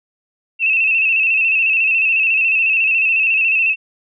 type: tone with vibrato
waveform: sine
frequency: 2637 Hz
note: E7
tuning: in tune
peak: -12 dBFS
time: 0.59-3.76 s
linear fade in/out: 50 ms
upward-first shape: square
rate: 14 Hz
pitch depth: 45 cents each way
effects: none